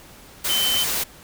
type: tone in noise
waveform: sine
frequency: 3071 Hz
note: G7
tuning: 36 cents flat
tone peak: -20 dBFS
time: 0.49-0.84 s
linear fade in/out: 10 ms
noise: white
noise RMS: -24 dBFS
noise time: 0.44-1.04 s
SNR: +1 dB
effects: pink hiss -46 dBFS RMS until 1.23 s